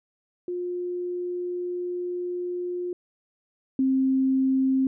sine tone pair in turn, 355.8 / 264.6 Hz, F4 / C4, +32 / +20 cents, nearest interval perfect fourth, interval 512 cents, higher first, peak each -27 / -19 dBFS, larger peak second, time 0.48-2.93 / 3.79-4.87 s, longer first, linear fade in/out 2 ms, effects none

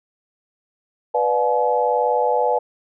sine chord, B diminished seventh, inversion none, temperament just, 493.9 / 592.7 / 711.2 / 853.4 Hz, B4 / D5 / F5 / Ab5, 0 / +16 / +31 / +47 cents, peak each -20 / -23 / -24 / -20 dBFS, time 1.14-2.59 s, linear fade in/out 10 ms, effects none

